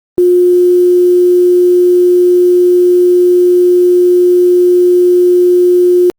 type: tone with quantisation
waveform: sine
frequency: 357.3 Hz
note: F4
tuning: 40 cents sharp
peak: -4 dBFS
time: 0.18-6.1 s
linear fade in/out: 0 ms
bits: 5
effects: Opus 32 kbps